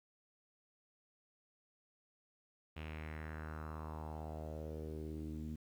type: tone with low-pass filter sweep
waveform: sawtooth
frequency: 77.9 Hz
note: D#2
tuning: 3 cents sharp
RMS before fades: -45 dBFS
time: 2.76-5.56 s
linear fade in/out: 10 ms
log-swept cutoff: 2800 to 240 Hz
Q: 3.6
effects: 11-bit